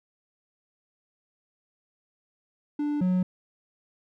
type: tone pair in turn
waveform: triangle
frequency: 294.1 / 183.04 Hz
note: D4 / F#3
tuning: +3 / -18 cents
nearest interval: minor sixth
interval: 821 cents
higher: first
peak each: -23 / -19 dBFS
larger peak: second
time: 2.79-3.01 / 3.01-3.23 s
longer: neither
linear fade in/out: 5 ms
effects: none